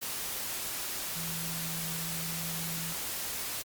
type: tone in noise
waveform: sine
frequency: 164.81 Hz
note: E3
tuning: in tune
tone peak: -39 dBFS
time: 1.15-2.94 s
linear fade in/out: 20 ms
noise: white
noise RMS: -36 dBFS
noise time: 0.01-3.63 s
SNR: -6 dB
effects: Opus 48 kbps